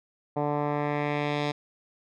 10% pulse tone with low-pass filter sweep, 146.83 Hz, D3, in tune, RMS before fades -28 dBFS, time 0.36-1.52 s, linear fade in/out 10 ms, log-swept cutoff 830 to 4200 Hz, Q 1.5, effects none

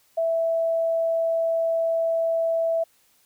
sine tone, 659.3 Hz, E5, in tune, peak -20 dBFS, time 0.17-2.84 s, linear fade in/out 10 ms, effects white hiss -62 dBFS RMS until 3.25 s

